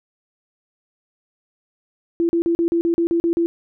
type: tone bursts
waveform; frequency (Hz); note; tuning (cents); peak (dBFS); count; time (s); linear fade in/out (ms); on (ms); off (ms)
sine; 337.6; E4; +41; -15; 10; 2.2-3.46; 0; 90; 40
effects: none